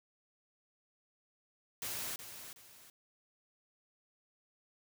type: noise with echo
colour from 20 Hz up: white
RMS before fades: -40 dBFS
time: 1.82-2.16 s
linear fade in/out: 2 ms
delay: 370 ms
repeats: 2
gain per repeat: -9 dB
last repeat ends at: 2.9 s
effects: none